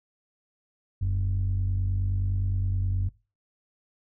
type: tone pair together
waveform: sine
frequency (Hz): 44.31 / 93.9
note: F1 / F#2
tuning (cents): +26 / +26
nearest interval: octave + minor second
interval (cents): 1300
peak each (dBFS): -26 / -23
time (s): 1.01-3.09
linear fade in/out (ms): 10
effects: noise-tail reverb RT60 0.3 s tail -21 dB re dry + tanh soft clip ceiling -20 dBFS